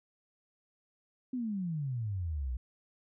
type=exponential sweep; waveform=sine; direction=down; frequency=261.6 to 58.27 Hz; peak=-32 dBFS; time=1.33-2.57 s; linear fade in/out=5 ms; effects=none